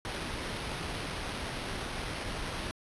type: noise with sample-and-hold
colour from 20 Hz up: pink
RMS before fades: -37 dBFS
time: 0.05-2.71 s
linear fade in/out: 0 ms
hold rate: 7350 Hz
effects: resampled to 24000 Hz